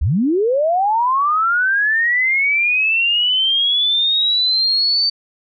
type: linear sweep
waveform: sine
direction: up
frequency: 54.2 to 4594 Hz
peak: -13 dBFS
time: 0.01-5.1 s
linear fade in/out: 10 ms
effects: none